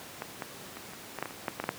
clicks, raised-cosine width 0.5 ms, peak -19 / -18 / -26 / -30 / -20 / -15 / -21 / -27 / -14 / -16 / -17 / -12 dBFS, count 12, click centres 0.221 / 0.422 / 0.77 / 0.935 / 1.187 / 1.226 / 1.257 / 1.308 / 1.482 / 1.6 / 1.64 / 1.691 s, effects pink hiss -45 dBFS RMS until 1.78 s + high-pass 150 Hz 12 dB/octave

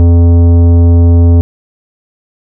triangle tone with tanh clipping, 85.3 Hz, F2, 40 cents flat, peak -4 dBFS, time 0-1.41 s, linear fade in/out 0 ms, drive 17 dB, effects none

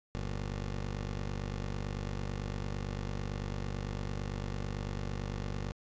15% pulse tone pair together, 48.95 / 116.54 Hz, G1 / A#2, -2 / 0 cents, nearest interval octave + minor third, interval 1502 cents, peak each -29 / -39 dBFS, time 0.15-5.72 s, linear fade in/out 0 ms, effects resampled to 16000 Hz

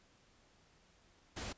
pink noise, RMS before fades -43 dBFS, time 1.36-1.53 s, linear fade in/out 10 ms, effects pink hiss -68 dBFS RMS until 1.57 s + resampled to 16000 Hz

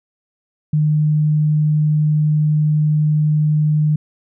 sine tone, 152 Hz, D#3, 40 cents flat, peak -12 dBFS, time 0.73-3.96 s, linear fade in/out 5 ms, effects none

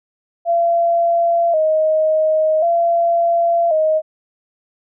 sine tone with vibrato, 653 Hz, E5, 17 cents flat, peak -12 dBFS, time 0.45-4.02 s, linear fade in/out 50 ms, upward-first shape square, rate 0.46 Hz, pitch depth 73 cents each way, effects none

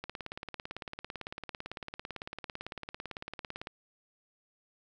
click train, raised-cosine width 0.3 ms, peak -23 dBFS, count 66, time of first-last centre 0.04-3.671 s, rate 17.9 Hz, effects none

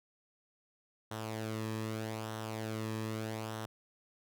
sawtooth tone with flanger, 110 Hz, A2, in tune, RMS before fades -39 dBFS, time 1.11-3.66 s, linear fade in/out 5 ms, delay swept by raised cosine 0.42 to 1.41 ms, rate 0.81 Hz, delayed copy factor -0.55, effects none

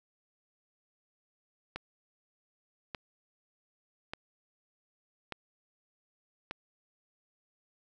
click train, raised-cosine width 0.3 ms, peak -21 dBFS, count 5, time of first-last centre 1.76-6.511 s, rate 0.842 Hz, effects none

